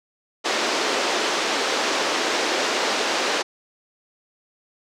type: band-pass noise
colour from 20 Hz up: pink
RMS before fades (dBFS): -23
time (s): 0.44-3.43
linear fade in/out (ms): 20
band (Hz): 320 to 6300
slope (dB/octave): 24
effects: none